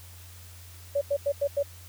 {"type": "tone bursts", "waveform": "sine", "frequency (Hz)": 567, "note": "C#5", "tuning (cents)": 39, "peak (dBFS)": -22, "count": 5, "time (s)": [0.95, 1.63], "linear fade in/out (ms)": 10, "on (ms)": 64, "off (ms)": 90, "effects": ["added 88 Hz sine -46 dBFS peak until 1.88 s", "white hiss -51 dBFS RMS until 1.88 s"]}